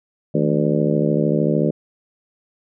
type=harmonic tone with a mistuned harmonic; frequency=73.42 Hz; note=D2; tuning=in tune; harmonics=2 / 3 / 4 / 5 / 6 / 7 / 8; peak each=-20 / -22 / -23 / -24 / -25 / -25 / -26 dBFS; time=0.34-1.71 s; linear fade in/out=10 ms; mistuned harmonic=2; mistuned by=+140 cents; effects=none